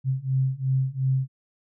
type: beating tone pair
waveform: sine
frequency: 130.81 / 133.61 Hz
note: C3 / C3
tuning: 0 / +37 cents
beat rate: 2.8 Hz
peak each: -25 / -24 dBFS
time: 0.04-1.28 s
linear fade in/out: 50 ms
effects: none